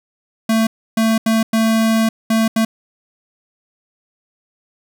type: tone bursts at uneven times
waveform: square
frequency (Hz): 223.3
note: A3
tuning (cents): +26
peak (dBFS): -13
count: 6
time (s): 0.49-0.67 / 0.97-1.18 / 1.26-1.43 / 1.53-2.09 / 2.3-2.48 / 2.56-2.65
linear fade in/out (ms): 5
effects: none